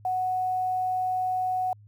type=tone with quantisation; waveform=sine; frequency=740 Hz; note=F#5; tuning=in tune; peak=-24 dBFS; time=0.05-1.73 s; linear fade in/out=2 ms; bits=9; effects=added 104 Hz sine -49 dBFS peak until 1.87 s